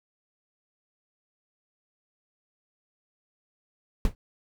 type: noise with exponential decay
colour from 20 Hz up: brown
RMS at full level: -17 dBFS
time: 4.05-4.15 s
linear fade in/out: 1 ms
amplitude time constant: 20 ms
effects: none